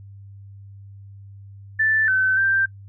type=tone with pitch steps; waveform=sine; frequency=1761 / 1527 / 1572 Hz; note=A6 / G6 / G6; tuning=+1 / -46 / +4 cents; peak=-16 dBFS; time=1.79-2.66 s; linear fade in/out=10 ms; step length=290 ms; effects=noise-tail reverb RT60 0.1 s tail -20 dB re dry + added 99 Hz sine -39 dBFS peak until 2.88 s